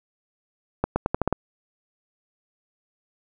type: accelerating click train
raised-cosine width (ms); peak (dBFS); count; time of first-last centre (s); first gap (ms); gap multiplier
1; -7; 7; 0.84-1.327; 120; 0.84
effects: none